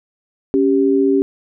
sine tone pair together, 277.2 / 392 Hz, C#4 / G4, 0 / 0 cents, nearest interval tritone, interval 600 cents, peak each -14 dBFS, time 0.54-1.22 s, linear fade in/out 0 ms, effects none

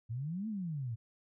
sine exponential two-way sweep, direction up then down, 108.1 to 226.7 to 108.1 Hz, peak -35 dBFS, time 0.09-0.96 s, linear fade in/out 20 ms, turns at 0.48 s, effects none

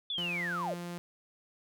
sine linear sweep, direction down, 3520 to 480 Hz, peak -32 dBFS, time 0.1-0.74 s, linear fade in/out 2 ms
sawtooth tone, 174.2 Hz, F3, 4 cents flat, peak -34 dBFS, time 0.18-0.98 s, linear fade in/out 0 ms
effects none

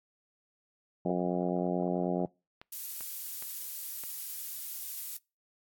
harmonic tone, 89.3 Hz, F2, 39 cents sharp, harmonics 2 / 3 / 4 / 5 / 6 / 7 / 8 / 9, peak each -32 / -36 / -35 / -38 / -39 / -37 / -40 / -43 dBFS, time 1.05-2.26 s, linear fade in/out 5 ms
clicks, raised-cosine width 0.3 ms, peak -31 dBFS, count 4, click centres 2.615 / 3.008 / 3.424 / 4.037 s
violet noise, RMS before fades -38 dBFS, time 2.72-5.17 s, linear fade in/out 5 ms
effects noise-tail reverb RT60 0.3 s tail -26 dB re dry + AAC 64 kbps

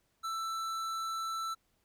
sine tone with tanh clipping, 1328 Hz, E6, 12 cents sharp, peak -36 dBFS, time 0.23-1.55 s, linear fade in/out 20 ms, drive 16 dB, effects pink hiss -75 dBFS RMS until 1.84 s

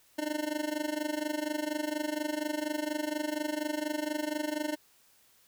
25% pulse tone with amplitude modulation, 302.3 Hz, D#4, 50 cents flat, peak -24 dBFS, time 0.18-4.76 s, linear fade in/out 10 ms, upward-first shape sine, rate 24.2 Hz, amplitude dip 85%, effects white hiss -64 dBFS RMS until 5.47 s

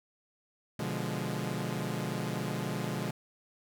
sawtooth chord, B diminished seventh, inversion none, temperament equal, 123.47 / 146.83 / 174.61 / 207.7 Hz, B2 / D3 / F3 / Ab3, 0 / 0 / 0 / 0 cents, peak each -34 dBFS, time 0.79-3.11 s, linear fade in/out 5 ms, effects none

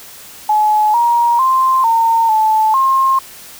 sine tone with pitch steps, 851 / 945 / 1047 / 912 / 871 / 1066 Hz, G#5 / A#5 / C6 / A#5 / A5 / C6, +42 / +23 / +1 / -38 / -18 / +32 cents, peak -9 dBFS, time 0.49-3.19 s, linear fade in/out 5 ms, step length 450 ms, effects white hiss -36 dBFS RMS until 3.59 s

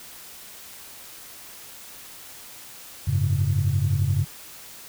sine chord, F# suspended second, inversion none, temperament just, 92.5 / 104.06 / 138.75 Hz, F#2 / G#2 / C#3, 0 / +4 / +2 cents, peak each -23 dBFS, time 3.07-4.25 s, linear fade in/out 10 ms, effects tanh soft clip ceiling -12 dBFS + white hiss -43 dBFS RMS until 4.88 s

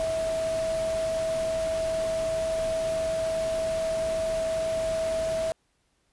sine tone in noise, 648 Hz, E5, 30 cents flat, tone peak -25 dBFS, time 0-5.52 s, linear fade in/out 0 ms, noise pink, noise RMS -38 dBFS, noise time 0-5.52 s, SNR +10 dB, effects pink hiss -71 dBFS RMS until 6.12 s + resampled to 24000 Hz

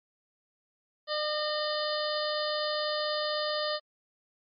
harmonic tone with a mistuned harmonic, 604 Hz, D5, 48 cents sharp, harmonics 1 / 2 / 3 / 5 / 6 / 7 / 8, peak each -31 / -36 / -38 / -40 / -39 / -38 / -37 dBFS, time 1.07-3.8 s, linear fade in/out 50 ms, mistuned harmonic 3, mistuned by +20 cents, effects MP3 32 kbps

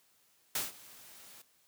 white noise with ADSR envelope, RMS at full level -32 dBFS, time 0.55-1.42 s, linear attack 4 ms, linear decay 160 ms, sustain -22 dB, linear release 6 ms, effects white hiss -69 dBFS RMS until 1.67 s + high-pass 80 Hz 12 dB/octave

